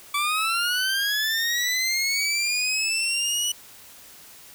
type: linear sweep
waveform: 20% pulse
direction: up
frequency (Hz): 1147 to 2960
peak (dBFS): -17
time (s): 0.14-3.52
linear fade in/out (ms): 5
effects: white hiss -47 dBFS RMS until 4.54 s